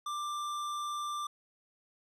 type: tone with hard clipping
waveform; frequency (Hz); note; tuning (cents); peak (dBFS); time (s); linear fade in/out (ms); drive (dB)
sine; 1183; D6; +12; -36; 0.06-1.27; 5; 14
effects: none